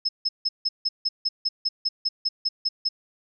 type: tone bursts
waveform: sine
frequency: 5190 Hz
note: E8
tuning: 28 cents flat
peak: -20 dBFS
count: 15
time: 0.05-2.89 s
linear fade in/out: 10 ms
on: 40 ms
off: 160 ms
effects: none